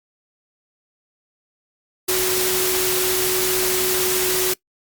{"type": "tone in noise", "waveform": "sine", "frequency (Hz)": 370, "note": "F#4", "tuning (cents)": 0, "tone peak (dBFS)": -22, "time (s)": [2.08, 4.54], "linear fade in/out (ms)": 10, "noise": "white", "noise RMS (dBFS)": -21, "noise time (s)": [2.08, 4.54], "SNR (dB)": -4, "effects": ["noise-tail reverb RT60 0.1 s tail -21 dB re dry", "Opus 48 kbps"]}